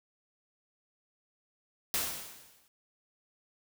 white noise with exponential decay, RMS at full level -29 dBFS, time 1.94-2.68 s, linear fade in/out 1 ms, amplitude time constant 160 ms, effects none

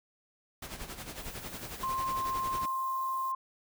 pink noise with tremolo, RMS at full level -40 dBFS, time 0.62-2.66 s, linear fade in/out 5 ms, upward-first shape sine, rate 11 Hz, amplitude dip 65%
violet noise, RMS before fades -49 dBFS, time 1.18-3.32 s, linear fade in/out 5 ms
sine tone, 1054 Hz, C6, 12 cents sharp, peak -30 dBFS, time 1.83-3.35 s, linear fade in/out 5 ms
effects none

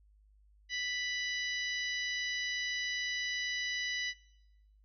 harmonic tone, 987.8 Hz, B5, in tune, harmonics 2 / 3 / 4 / 5 / 6, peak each -36 / -40 / -42 / -44 / -46 dBFS, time 0.69-4.14 s, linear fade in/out 50 ms, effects noise-tail reverb RT60 1.0 s tail -23 dB re dry + added 51 Hz sine -61 dBFS peak until 4.84 s

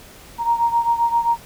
sine beating tone pair, 932.3 / 939.9 Hz, A#5 / A#5, 0 / +14 cents, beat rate 7.6 Hz, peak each -17 / -21 dBFS, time 0.38-1.38 s, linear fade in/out 50 ms, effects pink hiss -43 dBFS RMS until 1.45 s

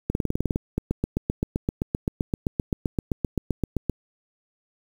two click trains, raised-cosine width 3 ms, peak -10 / -10 dBFS, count 10 / 25, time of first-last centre 0.1-0.559 / 0.78-3.897 s, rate 19.6 / 7.7 Hz, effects 7-bit

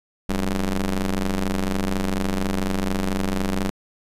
sawtooth ring-modulated tone, 93.9 Hz, F#2, 26 cents sharp, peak -14 dBFS, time 0.29-3.7 s, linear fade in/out 0 ms, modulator 106 Hz, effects resampled to 32000 Hz + 9-bit

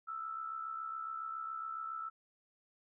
sine tone with amplitude modulation, 1319 Hz, E6, 1 cent sharp, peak -36 dBFS, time 0.07-2.1 s, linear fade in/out 20 ms, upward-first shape sine, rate 67.2 Hz, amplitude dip 60%, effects none

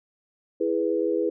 sine chord, E major, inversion none, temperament equal, 329.6 / 415.3 / 493.9 Hz, E4 / G#4 / B4, 0 / 0 / 0 cents, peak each -26 dBFS, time 0.6-1.3 s, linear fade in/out 10 ms, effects none

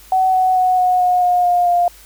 sine tone with pitch steps, 752 / 744.7 / 737.4 / 730.2 / 723 / 716 / 709 / 702 Hz, F#5 / F#5 / F#5 / F#5 / F#5 / F5 / F5 / F5, +28 / +11 / -6 / -23 / -40 / +43 / +26 / +9 cents, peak -11 dBFS, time 0.12-1.88 s, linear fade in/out 2 ms, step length 220 ms, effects added 50 Hz sine -46 dBFS peak until 2.05 s + white hiss -44 dBFS RMS until 2.05 s

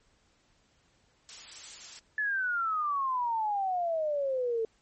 blue noise, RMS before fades -40 dBFS, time 1.29-1.99 s, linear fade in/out 0 ms
sine exponential sweep, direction down, 1737 to 440.9 Hz, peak -27 dBFS, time 2.18-4.65 s, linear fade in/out 2 ms
effects pink hiss -68 dBFS RMS until 4.81 s + MP3 32 kbps

